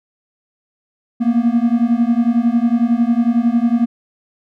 triangle beating tone pair, 230.2 / 241.2 Hz, A#3 / B3, -22 / -41 cents, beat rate 11 Hz, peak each -13 dBFS, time 1.2-3.86 s, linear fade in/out 20 ms, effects none

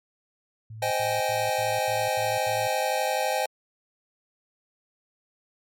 sine tone bursts, 110 Hz, A2, in tune, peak -37 dBFS, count 7, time 0.7-2.674 s, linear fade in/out 5 ms, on 210 ms, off 84 ms
square chord, Ab major seventh, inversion first, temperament just, 519.1 / 623 / 778.7 / 830.6 Hz, C5 / Eb5 / G5 / Ab5, -14 / +2 / -12 / 0 cents, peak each -30 dBFS, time 0.82-3.46 s, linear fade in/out 5 ms
effects MP3 64 kbps

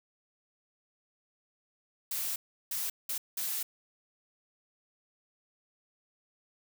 blue noise bursts at uneven times, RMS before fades -34 dBFS, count 4, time 2.11-2.36 / 2.71-2.9 / 3.09-3.18 / 3.37-3.63 s, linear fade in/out 5 ms, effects none

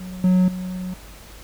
triangle tone with level steps, 183.5 Hz, F#3, 14 cents flat, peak -29 / -11 / -24 dBFS, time 0-0.94 s, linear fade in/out 5 ms, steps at 0.24 / 0.48 s, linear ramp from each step 2 ms, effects added 50 Hz sine -44 dBFS peak until 1.43 s + pink hiss -44 dBFS RMS until 1.43 s

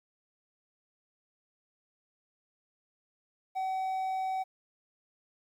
triangle tone, 758 Hz, F#5, 42 cents sharp, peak -28 dBFS, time 3.55-4.44 s, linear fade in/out 20 ms, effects 11-bit

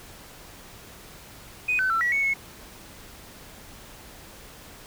sine tone with pitch steps, 2493 / 1521 / 1341 / 1932 / 2214 / 2189 Hz, D#7 / F#6 / E6 / B6 / C#7 / C#7, +3 / +47 / +29 / -39 / -3 / -22 cents, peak -20 dBFS, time 1.68-2.34 s, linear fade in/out 10 ms, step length 110 ms, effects tanh soft clip ceiling -16 dBFS + pink hiss -46 dBFS RMS until 4.86 s

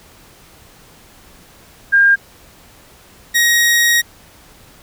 sine / sawtooth tone pair in turn, 1607 / 1885.9 Hz, G6 / A#6, +43 / +20 cents, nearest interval minor third, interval 277 cents, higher second, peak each -7 dBFS, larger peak neither, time 1.92-2.16 / 3.34-4.02 s, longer second, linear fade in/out 20 ms, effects pink hiss -45 dBFS RMS until 4.82 s

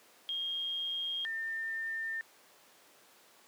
sine tone pair in turn, 3236 / 1802.6 Hz, G#7 / A6, -46 / +41 cents, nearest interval minor seventh, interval 1013 cents, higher first, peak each -33 / -34 dBFS, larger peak first, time 0.29-1.25 / 1.25-2.21 s, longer neither, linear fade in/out 0 ms, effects pink hiss -60 dBFS RMS until 3.47 s + high-pass 400 Hz 12 dB/octave

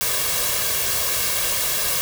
white noise with comb filter, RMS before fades -22 dBFS, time 0.01-2.01 s, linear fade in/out 0 ms, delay 1.8 ms, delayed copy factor +0.65, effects none

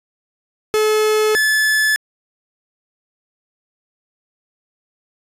45% pulse tone pair in turn, 430 / 1730.5 Hz, A4 / A6, -40 / -29 cents, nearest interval 2 octaves, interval 2411 cents, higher second, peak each -13 dBFS, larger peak neither, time 0.74-1.35 / 1.35-1.96 s, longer neither, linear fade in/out 0 ms, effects resampled to 32000 Hz

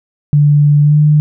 sine tone with pitch glide, 146.6 to 150.2 Hz, D3 to D3, -3 to +39 cents, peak -5 dBFS, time 0.33-1.2 s, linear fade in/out 0 ms, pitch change +42 cents, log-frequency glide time 0.82-0.97 s, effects none

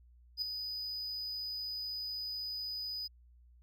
triangle tone with ADSR envelope, 4978 Hz, D#8, in tune, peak -29 dBFS, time 0.37-3.08 s, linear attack 50 ms, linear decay 4 ms, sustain -7 dB, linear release 18 ms, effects added 60 Hz sine -58 dBFS peak until 3.62 s

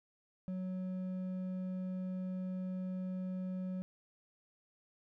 sine tone with hard clipping, 185 Hz, F#3, in tune, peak -38 dBFS, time 0.48-3.82 s, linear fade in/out 0 ms, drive 5 dB, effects none

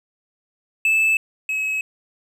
triangle tone pair in turn, 2624 / 2566 Hz, E7 / E7, -9 / -47 cents, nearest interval unison, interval 38 cents, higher first, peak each -13 / -19 dBFS, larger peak first, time 0.85-1.17 / 1.49-1.81 s, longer neither, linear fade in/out 2 ms, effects none

